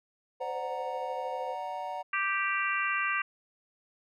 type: tone with tremolo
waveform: sine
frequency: 516 Hz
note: C5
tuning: 24 cents flat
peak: -34 dBFS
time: 0.4-1.55 s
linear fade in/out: 10 ms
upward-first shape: sine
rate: 13 Hz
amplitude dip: 50%
type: chord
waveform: triangle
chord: D augmented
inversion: none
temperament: equal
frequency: 587.3 / 740 / 932.3 Hz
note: D5 / F#5 / A#5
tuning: 0 / 0 / 0 cents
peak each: -39 / -35 / -36 dBFS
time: 0.4-2.03 s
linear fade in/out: 20 ms
type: harmonic tone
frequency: 392 Hz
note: G4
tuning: in tune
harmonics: 3 / 4 / 5 / 6 / 7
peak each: -32 / -33 / -34 / -35 / -35 dBFS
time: 2.13-3.22 s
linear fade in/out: 5 ms
effects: none